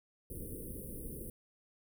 pink band-stop noise, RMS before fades -44 dBFS, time 0.3-1.3 s, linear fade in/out 2 ms, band 530 to 9100 Hz, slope 96 dB/octave, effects none

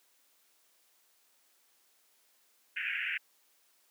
white band-pass noise, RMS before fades -35 dBFS, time 2.76-3.18 s, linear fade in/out 10 ms, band 1500 to 2800 Hz, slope 96 dB/octave, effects white hiss -69 dBFS RMS until 3.9 s + high-pass 300 Hz 12 dB/octave

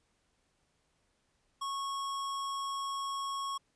square tone, 1100 Hz, C#6, 14 cents flat, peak -35 dBFS, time 1.61-3.58 s, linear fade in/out 10 ms, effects pink hiss -75 dBFS RMS until 3.75 s + resampled to 22050 Hz

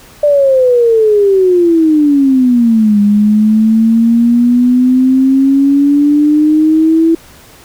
sine exponential two-way sweep, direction down then up, 595 to 203.8 to 330.4 Hz, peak -5 dBFS, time 0.23-7.15 s, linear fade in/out 5 ms, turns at 3 s, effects pink hiss -39 dBFS RMS until 7.64 s

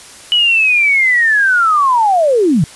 sine linear sweep, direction down, 2965 to 133.7 Hz, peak -8 dBFS, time 0.32-2.64 s, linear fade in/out 0 ms, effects white hiss -36 dBFS RMS until 2.75 s + resampled to 24000 Hz

